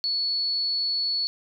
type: tone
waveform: sine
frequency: 4412 Hz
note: C#8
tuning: 9 cents flat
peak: -23 dBFS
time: 0.04-1.27 s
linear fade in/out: 0 ms
effects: none